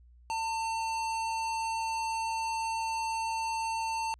square tone, 899 Hz, A5, 37 cents sharp, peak -31 dBFS, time 0.3-4.14 s, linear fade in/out 0 ms, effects added 60 Hz sine -54 dBFS peak until 4.19 s + resampled to 22050 Hz

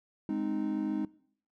triangle chord, Ab major, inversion none, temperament equal with one note detuned, 207.7 / 261.6 / 309.5 Hz, Ab3 / C4 / Eb4, 0 / 0 / -9 cents, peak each -32 / -34 / -31 dBFS, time 0.29-1.05 s, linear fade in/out 2 ms, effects noise-tail reverb RT60 0.6 s tail -21 dB re dry

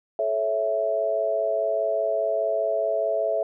sine chord, A major, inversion none, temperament equal with one note detuned, 432.9 / 554.4 / 659.3 Hz, A4 / C#5 / E5, -28 / 0 / 0 cents, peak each -29 / -28 / -23 dBFS, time 0.19-3.43 s, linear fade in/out 2 ms, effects none

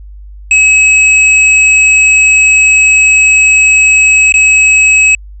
square tone with dropouts, 2565 Hz, E7, 48 cents flat, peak -4 dBFS, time 0.51-5.15 s, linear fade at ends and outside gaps 2 ms, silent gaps 4.323-4.34 s, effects added 50 Hz sine -27 dBFS peak until 5.4 s + resampled to 22050 Hz

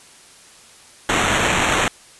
violet noise with sample-and-hold, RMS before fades -18 dBFS, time 1.09-1.88 s, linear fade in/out 2 ms, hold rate 4900 Hz, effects white hiss -46 dBFS RMS until 2.19 s + resampled to 24000 Hz

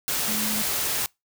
sine tone in noise, 214.3 Hz, A3, 45 cents flat, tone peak -30 dBFS, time 0.28-0.62 s, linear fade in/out 0 ms, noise white, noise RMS -26 dBFS, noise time 0.08-1.06 s, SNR -7 dB, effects noise-tail reverb RT60 0.2 s tail -25 dB re dry

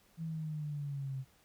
sine linear sweep, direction down, 164.81 to 130.81 Hz, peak -36 dBFS, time 0.17-1.25 s, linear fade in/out 50 ms, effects pink hiss -67 dBFS RMS until 1.44 s

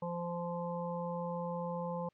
harmonic tone, 173 Hz, F3, 16 cents flat, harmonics 1 / 3 / 5 / 6, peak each -39 / -39 / -43 / -45 dBFS, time 0.02-2.09 s, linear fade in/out 5 ms, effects white hiss -75 dBFS RMS until 2.13 s + low-pass 3000 Hz 12 dB/octave

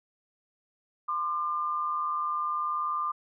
sine tone pair together, 1040 / 1200.2 Hz, C6 / D6, -11 / +37 cents, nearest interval major second, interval 248 cents, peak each -34 / -28 dBFS, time 1.08-3.12 s, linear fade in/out 10 ms, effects none

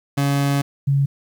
30% pulse / sine tone pair in turn, 140.7 / 139.16 Hz, C#3 / C#3, +26 / +7 cents, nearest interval unison, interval 19 cents, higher first, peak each -14 dBFS, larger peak neither, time 0.17-0.62 / 0.87-1.06 s, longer first, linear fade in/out 10 ms, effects 9-bit

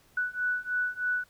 sine beating tone pair, 1480 / 1483.2 Hz, F#6 / F#6, 0 / +4 cents, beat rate 3.2 Hz, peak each -31 / -30 dBFS, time 0.17-1.24 s, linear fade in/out 5 ms, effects pink hiss -62 dBFS RMS until 1.29 s

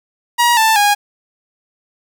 sawtooth tone with pitch steps, 954 / 885 / 821 Hz, A#5 / A5 / G#5, +40 / +10 / -20 cents, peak -6 dBFS, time 0.38-0.95 s, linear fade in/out 20 ms, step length 190 ms, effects 8-bit

